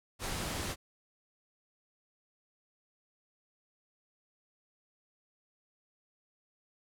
pink low-pass noise, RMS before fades -37 dBFS, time 0.19-0.76 s, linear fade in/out 50 ms, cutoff 12000 Hz, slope 24 dB/octave, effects none

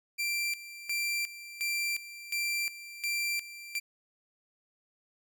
sawtooth tone with tremolo, 2357 Hz, D7, 6 cents sharp, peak -26 dBFS, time 0.18-3.8 s, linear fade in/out 20 ms, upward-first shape square, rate 1.4 Hz, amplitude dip 80%, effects none

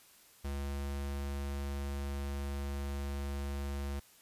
square tone, 70.1 Hz, C#2, 20 cents sharp, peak -36 dBFS, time 0.44-4 s, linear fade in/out 10 ms, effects white hiss -61 dBFS RMS until 4.21 s + resampled to 32000 Hz

